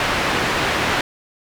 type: low-pass noise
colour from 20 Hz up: white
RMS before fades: -20 dBFS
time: 0-1.01 s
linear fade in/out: 2 ms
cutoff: 2200 Hz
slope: 12 dB/octave
effects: none